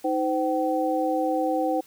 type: tone cluster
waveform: sine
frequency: 314.8 / 514 / 765 Hz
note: D#4 / C5 / G5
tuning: +20 / -31 / -42 cents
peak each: -26 dBFS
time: 0.04-1.81 s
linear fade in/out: 10 ms
effects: white hiss -54 dBFS RMS until 1.86 s